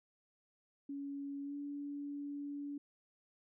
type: tone with pitch glide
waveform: sine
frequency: 280.8 to 286.4 Hz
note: C#4 to D4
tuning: +22 to -43 cents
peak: -40 dBFS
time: 0.89-2.78 s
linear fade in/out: 5 ms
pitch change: +35 cents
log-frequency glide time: 1.43-1.55 s
effects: none